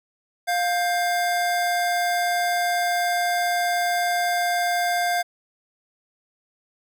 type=tone pair together; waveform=square; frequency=704.3 / 1581 Hz; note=F5 / G6; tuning=+14 / +14 cents; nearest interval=octave + major second; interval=1400 cents; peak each=-22 / -28 dBFS; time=0.47-5.23 s; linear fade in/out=20 ms; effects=none